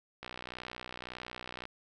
click train, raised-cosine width 0.3 ms, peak -25 dBFS, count 89, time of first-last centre 0.23-1.654 s, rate 61.8 Hz, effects none

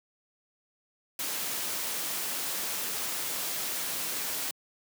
white noise, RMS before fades -33 dBFS, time 1.19-4.51 s, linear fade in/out 2 ms, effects high-pass 150 Hz 12 dB/octave

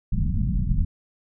pink low-pass noise, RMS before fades -22 dBFS, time 0.12-0.85 s, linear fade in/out 10 ms, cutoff 210 Hz, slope 48 dB/octave, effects none

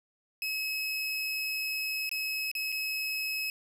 30% pulse tone with dropouts, 2569 Hz, E7, 45 cents flat, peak -28 dBFS, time 0.42-3.5 s, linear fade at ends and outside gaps 1 ms, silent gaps 2.093-2.114 / 2.515-2.551 / 2.72-2.724 s, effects none

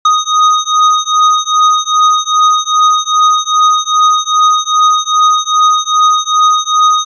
square beating tone pair, 1244.5 / 1247 Hz, D#6 / D#6, 0 / +3 cents, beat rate 2.5 Hz, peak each -11 dBFS, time 0.05-7.05 s, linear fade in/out 5 ms, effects resampled to 16000 Hz

